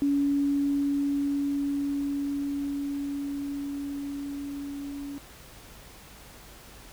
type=tone with level ramp; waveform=sine; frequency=282.7 Hz; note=C#4; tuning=34 cents sharp; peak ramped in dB=-21 to -34 dBFS; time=0.02-5.18 s; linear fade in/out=0 ms; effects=added 50 Hz sine -54 dBFS peak until 6.92 s + pink hiss -49 dBFS RMS until 6.92 s